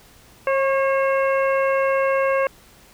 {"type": "harmonic tone with a mistuned harmonic", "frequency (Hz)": 540, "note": "C#5", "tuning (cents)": -45, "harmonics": [1, 2, 3, 4, 5], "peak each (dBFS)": [-18, -24, -28, -30, -32], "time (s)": [0.47, 2.47], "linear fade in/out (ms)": 2, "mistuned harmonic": 2, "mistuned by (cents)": 24, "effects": ["pink hiss -50 dBFS RMS until 2.93 s"]}